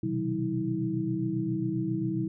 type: tone cluster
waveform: sine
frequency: 122.9 / 130.3 / 157.9 / 188.6 / 322.5 Hz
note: B2 / C3 / D#3 / F#3 / E4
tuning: -8 / -7 / +26 / +33 / -38 cents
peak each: -36 / -35 / -36 / -33 / -30 dBFS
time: 0.03-2.28 s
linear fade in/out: 5 ms
effects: none